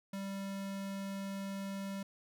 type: tone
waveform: square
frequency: 196 Hz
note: G3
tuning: in tune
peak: -39 dBFS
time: 0.13-2.03 s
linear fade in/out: 5 ms
effects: none